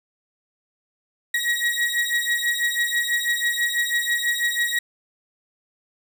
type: beating tone pair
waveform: 35% pulse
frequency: 1900 / 1906.1 Hz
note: A#6 / A#6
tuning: +33 / +38 cents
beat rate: 6.1 Hz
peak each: -22 dBFS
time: 1.34-4.79 s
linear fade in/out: 5 ms
effects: none